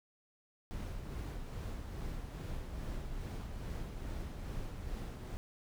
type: noise with tremolo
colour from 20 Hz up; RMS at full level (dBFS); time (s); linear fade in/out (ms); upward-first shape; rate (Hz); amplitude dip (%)
brown; -40; 0.71-5.37; 0; sine; 2.4; 35
effects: none